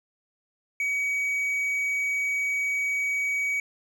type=tone with hard clipping; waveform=triangle; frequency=2264 Hz; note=C#7; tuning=36 cents sharp; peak=-25 dBFS; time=0.8-3.6 s; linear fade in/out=2 ms; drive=6 dB; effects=none